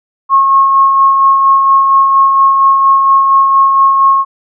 sine tone with tremolo, 1087 Hz, C#6, 34 cents flat, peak -3 dBFS, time 0.29-4.25 s, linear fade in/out 50 ms, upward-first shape sine, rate 4.3 Hz, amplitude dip 35%, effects none

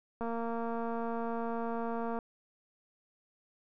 click train, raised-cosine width 1 ms, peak -24 dBFS, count 458, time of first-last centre 0.21-2.188 s, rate 231 Hz, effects none

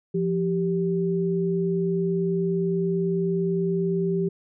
sine tone pair together, 172.89 / 390.6 Hz, F3 / G4, -17 / -6 cents, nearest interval octave + major second, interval 1411 cents, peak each -24 dBFS, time 0.14-4.29 s, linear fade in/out 10 ms, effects none

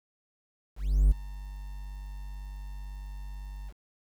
triangle tone with ADSR envelope, 49 Hz, G1, in tune, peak -14 dBFS, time 0.76-3.73 s, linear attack 350 ms, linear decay 14 ms, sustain -21 dB, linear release 47 ms, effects 9-bit

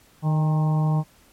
harmonic tone with a mistuned harmonic, 154.2 Hz, D#3, 15 cents flat, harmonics 1 / 2 / 3 / 4 / 5 / 6 / 7, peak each -18 / -35 / -39 / -37 / -34 / -37 / -38 dBFS, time 0.22-1.04 s, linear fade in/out 50 ms, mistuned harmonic 5, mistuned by +46 cents, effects pink hiss -56 dBFS RMS until 1.32 s + MP3 64 kbps

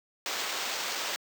white noise with sample-and-hold, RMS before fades -33 dBFS, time 0.26-1.16 s, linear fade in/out 0 ms, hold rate 11025 Hz, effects high-pass 400 Hz 12 dB/octave

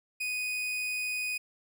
40% pulse tone, 2489 Hz, D#7, in tune, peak -30 dBFS, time 0.2-1.38 s, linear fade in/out 10 ms, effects none

